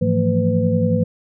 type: tone cluster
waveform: sine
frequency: 105 / 165.7 / 176.5 / 226.7 / 503 Hz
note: G#2 / E3 / F3 / A#3 / B4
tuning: +19 / +9 / +19 / -48 / +32 cents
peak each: -21 dBFS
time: 0.01-1.04 s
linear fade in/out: 10 ms
effects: none